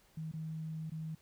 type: tone with dropouts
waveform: sine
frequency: 158.5 Hz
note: D#3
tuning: 32 cents sharp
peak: -38 dBFS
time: 0.17-1.15 s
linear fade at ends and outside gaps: 5 ms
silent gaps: 0.316-0.336 / 0.899-0.918 s
effects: pink hiss -67 dBFS RMS until 1.21 s